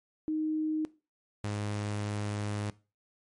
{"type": "tone pair in turn", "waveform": ["sine", "sawtooth"], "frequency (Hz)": [311.1, 103.82], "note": ["D#4", "G#2"], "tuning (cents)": [0, 0], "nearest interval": "octave + perfect fifth", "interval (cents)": 1900, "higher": "first", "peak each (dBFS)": -28, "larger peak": "neither", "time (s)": [[0.28, 0.85], [1.44, 2.7]], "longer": "second", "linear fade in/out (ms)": 0, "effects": ["noise-tail reverb RT60 0.3 s tail -19 dB re dry", "MP3 48 kbps"]}